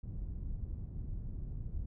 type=low-pass noise; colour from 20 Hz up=pink; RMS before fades=-40 dBFS; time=0.03-1.86 s; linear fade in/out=5 ms; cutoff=120 Hz; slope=12 dB/octave; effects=none